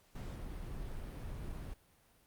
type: noise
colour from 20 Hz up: brown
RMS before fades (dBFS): -43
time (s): 0.15-1.74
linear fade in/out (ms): 5
effects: pink hiss -68 dBFS RMS until 2.26 s + Opus 48 kbps